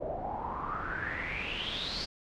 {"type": "noise with low-pass filter sweep", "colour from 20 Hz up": "pink", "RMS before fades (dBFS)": -36, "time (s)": [0, 2.06], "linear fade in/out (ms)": 20, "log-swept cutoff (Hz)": [590, 4800], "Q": 8.9, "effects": []}